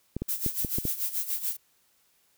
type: clicks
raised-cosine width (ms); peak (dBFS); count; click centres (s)
3; -17; 6; 0.166 / 0.22 / 0.463 / 0.648 / 0.785 / 0.853
type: noise with tremolo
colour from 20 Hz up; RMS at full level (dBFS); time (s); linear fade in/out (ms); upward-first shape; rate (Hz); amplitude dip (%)
violet; -28; 0.28-1.57; 10; sine; 6.9; 75
effects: white hiss -67 dBFS RMS until 2.37 s